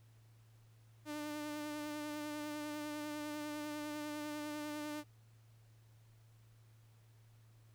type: tone with vibrato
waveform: sawtooth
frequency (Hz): 298.9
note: D4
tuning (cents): +31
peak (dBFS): -37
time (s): 1.05-5.04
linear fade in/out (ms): 50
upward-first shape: sine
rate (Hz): 10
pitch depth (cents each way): 22
effects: added 112 Hz sine -61 dBFS peak until 7.74 s + pink hiss -73 dBFS RMS until 7.74 s

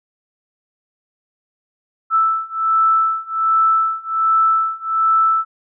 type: beating tone pair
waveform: sine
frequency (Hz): 1318.5 / 1319.8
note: E6 / E6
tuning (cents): 0 / +2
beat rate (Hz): 1.3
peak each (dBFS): -17 / -16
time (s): 2.1-5.45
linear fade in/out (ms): 50
effects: none

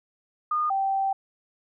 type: tone pair in turn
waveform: sine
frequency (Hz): 1222 / 778.6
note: D#6 / G5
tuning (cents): -32 / -12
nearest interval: minor sixth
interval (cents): 780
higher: first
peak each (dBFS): -22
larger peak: neither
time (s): 0.51-0.7 / 0.7-1.13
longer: second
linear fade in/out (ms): 5
effects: none

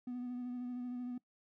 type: tone with vibrato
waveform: triangle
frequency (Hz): 246.9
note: B3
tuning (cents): 0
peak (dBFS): -36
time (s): 0.07-1.18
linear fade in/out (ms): 5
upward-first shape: sine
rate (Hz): 13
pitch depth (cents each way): 22
effects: noise-tail reverb RT60 0.1 s tail -22 dB re dry + tanh soft clip ceiling -33 dBFS

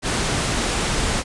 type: low-pass noise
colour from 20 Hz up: pink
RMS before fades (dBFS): -22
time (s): 0.02-1.24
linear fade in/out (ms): 50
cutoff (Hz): 10000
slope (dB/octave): 48
effects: resampled to 24000 Hz

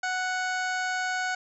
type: harmonic tone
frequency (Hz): 740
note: F#5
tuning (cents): 0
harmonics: 1 / 2 / 3 / 4 / 5 / 6 / 7 / 8 / 9 / 10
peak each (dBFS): -31 / -29 / -38 / -44 / -47 / -42 / -48 / -53 / -42 / -49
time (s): 0.03-1.35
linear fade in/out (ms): 5
effects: none

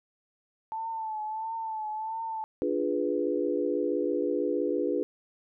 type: tone with vibrato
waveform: sine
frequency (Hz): 880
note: A5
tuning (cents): 0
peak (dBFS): -31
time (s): 0.72-2.44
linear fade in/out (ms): 0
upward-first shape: triangle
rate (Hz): 1.5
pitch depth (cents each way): 58
type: chord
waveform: sine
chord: D diminished seventh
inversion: none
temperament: equal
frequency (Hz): 293.7 / 349.2 / 415.3 / 493.9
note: D4 / F4 / Ab4 / Cb5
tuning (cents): 0 / 0 / 0 / 0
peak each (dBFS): -31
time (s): 2.62-5.03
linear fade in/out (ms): 0
effects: none

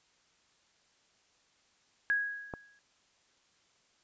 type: tone with exponential decay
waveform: sine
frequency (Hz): 1655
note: G#6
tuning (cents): -6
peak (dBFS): -24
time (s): 2.1-2.79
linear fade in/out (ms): 0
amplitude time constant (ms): 150
type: click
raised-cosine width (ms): 1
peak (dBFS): -23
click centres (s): 2.538
effects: white hiss -69 dBFS RMS until 4.03 s + resampled to 16000 Hz

